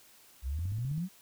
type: exponential sweep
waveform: sine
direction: up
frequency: 59.7 to 196 Hz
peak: -31 dBFS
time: 0.42-1.09 s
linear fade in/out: 50 ms
type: click train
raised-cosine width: 5 ms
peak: -34 dBFS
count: 7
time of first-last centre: 0.59-0.98 s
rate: 15.4 Hz
effects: white hiss -59 dBFS RMS until 1.21 s